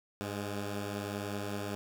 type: tone pair together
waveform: 10% pulse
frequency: 101.2 / 207.6 Hz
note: G#2 / G#3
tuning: -44 / 0 cents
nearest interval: octave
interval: 1244 cents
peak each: -28 / -34 dBFS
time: 0.21-1.75 s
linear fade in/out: 0 ms
effects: none